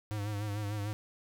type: tone with vibrato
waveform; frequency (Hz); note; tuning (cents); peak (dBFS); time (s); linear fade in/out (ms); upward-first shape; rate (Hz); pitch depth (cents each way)
square; 103.83; G#2; 0; -34; 0.11-0.93; 0; sine; 6.7; 56
effects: none